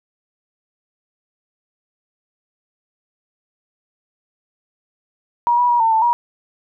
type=tone with pitch steps; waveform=sine; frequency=954 / 974 / 958 / 902 / 886 / 955 Hz; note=A#5 / B5 / A#5 / A5 / A5 / A#5; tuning=+40 / -24 / +47 / +43 / +12 / +42 cents; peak=-12 dBFS; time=5.47-6.13 s; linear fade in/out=0 ms; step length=110 ms; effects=none